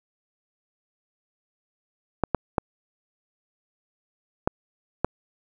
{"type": "clicks", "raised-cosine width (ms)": 1, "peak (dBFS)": -6, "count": 5, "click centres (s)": [2.237, 2.347, 2.582, 4.475, 5.046], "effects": ["8-bit"]}